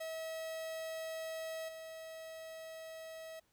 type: tone with level steps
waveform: 45% pulse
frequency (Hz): 644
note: E5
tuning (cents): -41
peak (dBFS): -40 / -46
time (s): 0-3.4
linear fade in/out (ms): 10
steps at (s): 1.68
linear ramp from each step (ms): 10
effects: pink hiss -75 dBFS RMS until 3.52 s